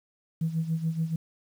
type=tone with tremolo; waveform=sine; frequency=162.2 Hz; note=E3; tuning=28 cents flat; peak=-22 dBFS; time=0.41-1.16 s; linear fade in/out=5 ms; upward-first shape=sine; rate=7 Hz; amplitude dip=75%; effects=tanh soft clip ceiling -19 dBFS + 9-bit